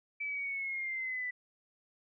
sine linear sweep, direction down, 2315 to 1975.5 Hz, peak -34 dBFS, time 0.2-1.31 s, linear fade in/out 10 ms, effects none

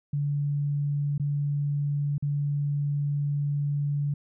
sine tone with dropouts, 144.2 Hz, D3, 31 cents flat, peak -24 dBFS, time 0.13-4.14 s, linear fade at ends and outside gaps 5 ms, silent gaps 1.18-1.197 / 2.181-2.224 s, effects none

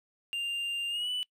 triangle tone with pitch glide, 2794 to 2977 Hz, F7 to F#7, 0 to +10 cents, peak -29 dBFS, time 0.33-1.23 s, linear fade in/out 0 ms, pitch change +110 cents, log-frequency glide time 0.89-1.1 s, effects noise-tail reverb RT60 0.1 s tail -23 dB re dry

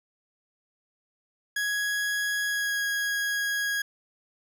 40% pulse tone with pitch glide, 1665 to 1650.6 Hz, G#6 to G#6, +4 to -11 cents, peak -25 dBFS, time 1.56-3.82 s, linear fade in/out 5 ms, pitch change -15 cents, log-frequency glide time 2.47-2.76 s, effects none

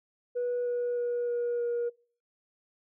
sine tone with pitch steps, 488.2 / 485.1 / 482 / 479 / 475.9 Hz, B4 / B4 / B4 / A#4 / A#4, -20 / -31 / -42 / +47 / +36 cents, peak -26 dBFS, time 0.35-1.9 s, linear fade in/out 20 ms, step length 310 ms, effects noise-tail reverb RT60 0.4 s tail -23 dB re dry + tanh soft clip ceiling -25 dBFS

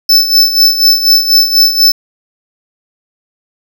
square tone with tremolo, 5274 Hz, E8, in tune, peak -3 dBFS, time 0.09-1.92 s, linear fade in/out 5 ms, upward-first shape sine, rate 4.1 Hz, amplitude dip 70%, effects none

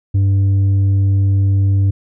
sine tone with tanh clipping, 98 Hz, G2, in tune, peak -11 dBFS, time 0.14-1.91 s, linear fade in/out 10 ms, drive 4 dB, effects none

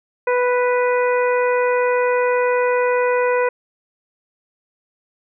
harmonic tone, 493.9 Hz, B4, in tune, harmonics 1 / 2 / 3 / 4 / 5, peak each -16 / -22 / -26 / -28 / -30 dBFS, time 0.27-3.49 s, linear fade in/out 5 ms, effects none

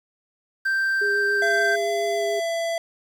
triangle tone, 1568 Hz, G6, in tune, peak -18 dBFS, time 0.65-1.76 s, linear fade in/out 10 ms
sine tone with vibrato, 408 Hz, G#4, 31 cents flat, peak -25 dBFS, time 1.01-2.4 s, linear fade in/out 10 ms, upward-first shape sine, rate 7 Hz, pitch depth 15 cents each way
square tone with pitch glide, 676 to 668.6 Hz, E5 to E5, +43 to +24 cents, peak -24 dBFS, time 1.42-2.78 s, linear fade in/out 2 ms, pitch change -19 cents, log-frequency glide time 2.16-2.21 s
effects low-pass 9000 Hz 12 dB/octave + 8-bit

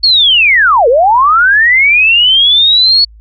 sine linear two-way sweep, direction down then up, 4435 to 447 to 4435 Hz, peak -4 dBFS, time 0.03-3.05 s, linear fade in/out 10 ms, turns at 0.88 s, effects added 54 Hz sine -34 dBFS peak until 3.2 s

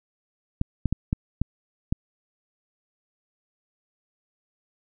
clicks, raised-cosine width 5 ms, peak -10 dBFS, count 6, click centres 0.614 / 0.857 / 0.926 / 1.129 / 1.416 / 1.925 s, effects none

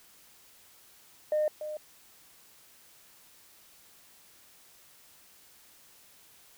sine tone with echo, 609 Hz, D#5, 37 cents flat, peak -23 dBFS, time 1.32-1.48 s, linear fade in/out 2 ms, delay 290 ms, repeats 1, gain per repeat -11 dB, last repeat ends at 1.77 s, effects tanh soft clip ceiling -21 dBFS + white hiss -58 dBFS RMS until 6.57 s

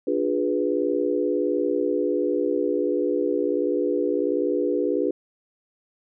sine chord, D diminished seventh, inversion none, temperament equal with one note detuned, 293.7 / 355.1 / 415.3 / 493.9 Hz, D4 / F4 / Ab4 / Cb5, 0 / +29 / 0 / 0 cents, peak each -26 dBFS, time 0.07-5.11 s, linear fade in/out 5 ms, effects none

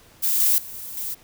violet noise with level steps, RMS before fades -21 / -18 / -37 / -35 / -29 dBFS, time 0.22-1.15 s, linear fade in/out 20 ms, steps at 0.4 / 0.58 / 0.74 / 0.97 s, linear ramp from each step 2 ms, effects pink hiss -52 dBFS RMS until 1.23 s

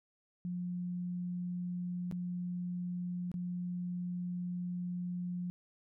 sine tone with dropouts, 177.8 Hz, F3, 31 cents sharp, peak -35 dBFS, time 0.45-5.5 s, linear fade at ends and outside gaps 0 ms, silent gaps 2.113-2.123 / 3.316-3.341 s, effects none

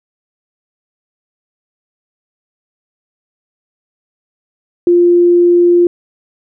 sine tone, 349.2 Hz, F4, in tune, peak -5 dBFS, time 4.87-5.87 s, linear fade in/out 2 ms, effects none

